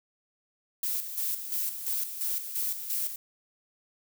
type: noise with tremolo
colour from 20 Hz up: violet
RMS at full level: -30 dBFS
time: 0.83-3.16 s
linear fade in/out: 2 ms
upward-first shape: square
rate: 2.9 Hz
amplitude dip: 60%
effects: none